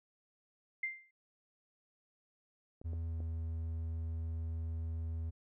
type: tone with exponential decay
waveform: sine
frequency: 2093 Hz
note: C7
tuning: in tune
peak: -31 dBFS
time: 0.83-1.11 s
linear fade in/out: 5 ms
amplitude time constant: 59 ms
type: clicks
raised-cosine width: 2 ms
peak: -37 dBFS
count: 3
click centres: 2.815 / 2.933 / 3.204 s
type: tone with pitch glide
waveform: triangle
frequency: 82.41 to 81.51 Hz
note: E2 to E2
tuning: 0 to -19 cents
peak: -34 dBFS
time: 2.84-5.31 s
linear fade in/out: 20 ms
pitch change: -19 cents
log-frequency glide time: 3.07-3.18 s
effects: none